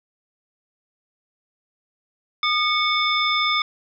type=tone cluster; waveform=sine; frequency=1220 / 2214 / 3556 / 5170 Hz; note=D#6 / C#7 / A7 / E8; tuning=-34 / -3 / +18 / -34 cents; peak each=-22 / -23 / -23 / -29 dBFS; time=2.43-3.62 s; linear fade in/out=2 ms; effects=none